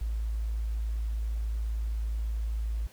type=tone; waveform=sine; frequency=55 Hz; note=A1; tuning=in tune; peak=-28 dBFS; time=0.01-2.87 s; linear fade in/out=5 ms; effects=pink hiss -56 dBFS RMS until 2.92 s